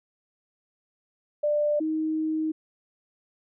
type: tone pair in turn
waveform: sine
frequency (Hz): 593 / 314.1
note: D5 / D#4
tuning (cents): +17 / +16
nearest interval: major seventh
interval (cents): 1101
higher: first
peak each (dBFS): -21 / -24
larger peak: first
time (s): 1.43-1.8 / 1.8-2.52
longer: second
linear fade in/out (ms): 10
effects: none